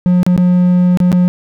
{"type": "tone with dropouts", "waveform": "triangle", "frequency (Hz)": 179.3, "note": "F3", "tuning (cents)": 46, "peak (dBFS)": -5, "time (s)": [0.06, 1.28], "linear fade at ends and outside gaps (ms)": 0, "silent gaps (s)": [[0.231, 0.265], [0.364, 0.377], [0.973, 1.002], [1.118, 1.127]], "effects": []}